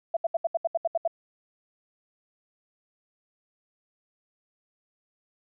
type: tone bursts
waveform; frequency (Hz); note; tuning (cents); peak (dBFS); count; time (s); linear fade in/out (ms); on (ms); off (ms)
sine; 668; E5; +23; -21; 10; 0.14-1.077; 5; 28; 73
effects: none